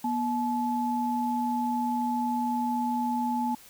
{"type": "tone pair together", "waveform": "sine", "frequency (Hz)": [241.9, 862], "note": ["B3", "A5"], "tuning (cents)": [-36, -36], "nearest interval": "octave + minor seventh", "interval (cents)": 2200, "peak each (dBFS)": -28, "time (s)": [0.04, 3.55], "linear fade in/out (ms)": 5, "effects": ["white hiss -52 dBFS RMS until 3.69 s"]}